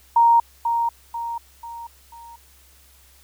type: tone with echo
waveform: sine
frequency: 932.3 Hz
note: A#5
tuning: in tune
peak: -11 dBFS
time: 0.16-0.4 s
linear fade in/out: 5 ms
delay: 490 ms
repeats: 4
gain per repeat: -7 dB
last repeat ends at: 2.36 s
effects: added 66 Hz sine -54 dBFS peak until 3.23 s + white hiss -54 dBFS RMS until 3.23 s